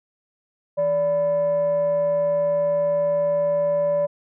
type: tone with frequency modulation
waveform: sine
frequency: 580 Hz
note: D5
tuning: 22 cents flat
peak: -17 dBFS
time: 0.77-4.07 s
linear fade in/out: 20 ms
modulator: 415 Hz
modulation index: 0.27
effects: tanh soft clip ceiling -13 dBFS